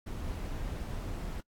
brown noise, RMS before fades -37 dBFS, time 0.06-1.41 s, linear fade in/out 10 ms, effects noise-tail reverb RT60 0.1 s tail -26 dB re dry + AAC 64 kbps

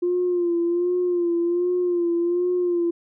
sine tone with vibrato, 350 Hz, F4, 4 cents sharp, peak -18 dBFS, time 0.02-2.91 s, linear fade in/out 10 ms, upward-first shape sine, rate 1.3 Hz, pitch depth 47 cents each way, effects tanh soft clip ceiling -14 dBFS

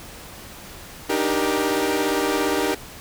sawtooth chord, Eb major seventh, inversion third, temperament equal with one note detuned, 293.7 / 311.1 / 392 / 472.4 Hz, D4 / Eb4 / G4 / Bb4, 0 / 0 / 0 / +23 cents, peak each -23 / -22 / -20 / -22 dBFS, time 1.09-2.75 s, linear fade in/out 10 ms, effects pink hiss -40 dBFS RMS until 3 s

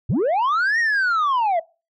sine linear two-way sweep, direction up then down, 81.7 to 1898 to 636 Hz, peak -14 dBFS, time 0.09-1.6 s, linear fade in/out 10 ms, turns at 0.79 s, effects noise-tail reverb RT60 0.3 s tail -23 dB re dry + tanh soft clip ceiling -16 dBFS

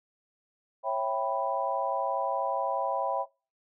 sine chord, C# half-diminished seventh, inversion none, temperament equal with one note detuned, 547.4 / 659.3 / 784 / 987.8 Hz, C#5 / E5 / G5 / B5, -22 / 0 / 0 / 0 cents, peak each -32 dBFS, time 0.83-3.26 s, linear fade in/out 50 ms, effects noise-tail reverb RT60 0.3 s tail -21 dB re dry

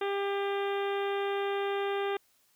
harmonic tone, 398.7 Hz, G4, 29 cents sharp, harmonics 1 / 2 / 3 / 4 / 5 / 6 / 7 / 8 / 9, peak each -30 / -36 / -40 / -42 / -44 / -46 / -47 / -48 / -49 dBFS, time 0.01-2.17 s, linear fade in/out 5 ms, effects white hiss -68 dBFS RMS until 2.55 s

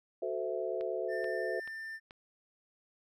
sine chord, F# half-diminished seventh, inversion none, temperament equal with one note detuned, 370 / 440 / 516 / 659.3 Hz, F#4 / A4 / C5 / E5, 0 / 0 / -24 / 0 cents, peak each -38 dBFS, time 0.22-1.6 s, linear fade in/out 5 ms
click train, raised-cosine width 0.3 ms, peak -33 dBFS, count 4, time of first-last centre 0.81-2.109 s, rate 2.31 Hz
triangle tone, 1790 Hz, A6, 29 cents sharp, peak -38 dBFS, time 1.08-2 s, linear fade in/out 50 ms
effects none

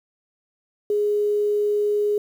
sine tone with quantisation, 415.3 Hz, G#4, in tune, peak -18 dBFS, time 0.9-2.18 s, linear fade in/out 2 ms, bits 8, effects none

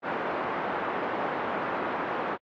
white band-pass noise, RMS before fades -30 dBFS, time 0.02-2.38 s, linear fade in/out 50 ms, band 250 to 1300 Hz, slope 12 dB/octave, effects low-pass 2000 Hz 12 dB/octave + AAC 48 kbps

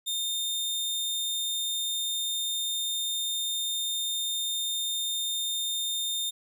sawtooth tone, 3635 Hz, A#7, 44 cents flat, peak -25 dBFS, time 0.06-6.31 s, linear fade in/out 20 ms, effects none

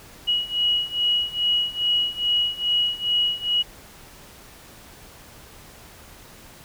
sine beating tone pair, 2908 / 2910.4 Hz, F#7 / F#7, -31 / -29 cents, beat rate 2.4 Hz, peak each -24 / -22 dBFS, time 0.27-3.63 s, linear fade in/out 20 ms, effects pink hiss -46 dBFS RMS until 6.64 s

